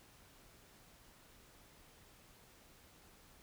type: silence
effects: pink hiss -63 dBFS RMS until 3.42 s